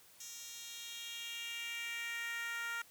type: tone with high-pass filter sweep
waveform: 10% pulse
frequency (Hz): 466.2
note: A#4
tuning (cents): 0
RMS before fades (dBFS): -43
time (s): 0.2-2.82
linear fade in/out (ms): 5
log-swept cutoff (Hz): 5300 to 1400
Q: 2.6
effects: white hiss -62 dBFS RMS until 2.9 s